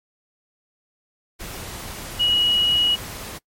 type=tone in noise; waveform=sine; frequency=2909 Hz; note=F#7; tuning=30 cents flat; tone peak=-16 dBFS; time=2.19-2.96 s; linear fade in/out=20 ms; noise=pink; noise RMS=-34 dBFS; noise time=1.39-3.39 s; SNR=+15 dB; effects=noise-tail reverb RT60 0.1 s tail -24 dB re dry + MP3 64 kbps